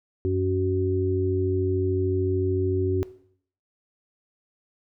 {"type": "harmonic tone", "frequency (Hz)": 93.5, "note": "F#2", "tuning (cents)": 19, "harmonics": [1, 3, 4], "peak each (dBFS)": [-25, -30, -24], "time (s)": [0.25, 3.03], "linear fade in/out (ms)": 0, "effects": ["noise-tail reverb RT60 0.6 s tail -17 dB re dry"]}